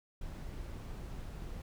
brown noise, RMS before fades -43 dBFS, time 0.21-1.62 s, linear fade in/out 5 ms, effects none

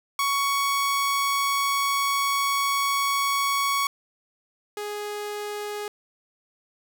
sawtooth tone pair in turn, 1116 / 415.6 Hz, C#6 / G#4, +11 / +1 cents, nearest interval octave + perfect fourth, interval 1710 cents, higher first, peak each -18 / -26 dBFS, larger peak first, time 0.19-3.87 / 4.77-5.88 s, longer first, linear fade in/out 2 ms, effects none

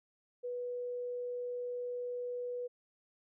sine tone, 490.4 Hz, B4, 12 cents flat, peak -36 dBFS, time 0.43-2.68 s, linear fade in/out 20 ms, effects none

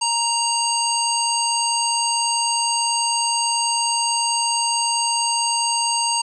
harmonic tone, 932.3 Hz, A#5, in tune, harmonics 1 / 3 / 5 / 7 / 9, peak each -22 / -27 / -24 / -28 / -24 dBFS, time 0.01-6.22 s, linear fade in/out 10 ms, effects none

